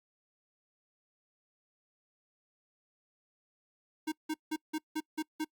square tone bursts, 311.1 Hz, D#4, in tune, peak -32 dBFS, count 7, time 4.07-5.447 s, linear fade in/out 10 ms, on 51 ms, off 170 ms, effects noise-tail reverb RT60 0.1 s tail -25 dB re dry + Opus 48 kbps

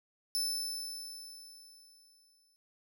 sawtooth tone with exponential decay, 5274 Hz, E8, in tune, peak -27 dBFS, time 0.35-2.56 s, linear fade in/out 0 ms, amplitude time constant 480 ms, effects none

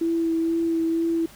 sine tone with vibrato, 330 Hz, E4, 2 cents sharp, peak -20 dBFS, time 0.01-1.26 s, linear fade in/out 5 ms, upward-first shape sine, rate 2.1 Hz, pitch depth 15 cents each way, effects pink hiss -48 dBFS RMS until 1.35 s

